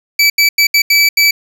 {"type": "tone bursts at uneven times", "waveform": "25% pulse", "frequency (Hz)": 2305, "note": "D7", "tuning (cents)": -33, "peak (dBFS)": -3, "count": 6, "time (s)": [[0.19, 0.3], [0.38, 0.49], [0.58, 0.67], [0.74, 0.82], [0.9, 1.09], [1.17, 1.31]], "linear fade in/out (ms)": 5, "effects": []}